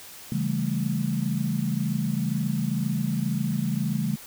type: chord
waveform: sine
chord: A dominant seventh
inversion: first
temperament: just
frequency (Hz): 137.5 / 165 / 198 / 220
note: C#3 / E3 / G3 / A3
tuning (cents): -14 / +2 / +18 / 0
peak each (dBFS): -29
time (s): 0.32-4.16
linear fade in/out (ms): 2
effects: white hiss -44 dBFS RMS until 4.26 s